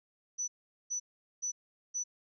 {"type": "tone bursts", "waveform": "sine", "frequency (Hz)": 5960, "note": "F#8", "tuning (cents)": 12, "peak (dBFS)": -32, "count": 4, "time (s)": [0.38, 2.04], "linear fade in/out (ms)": 20, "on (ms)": 100, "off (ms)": 420, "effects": []}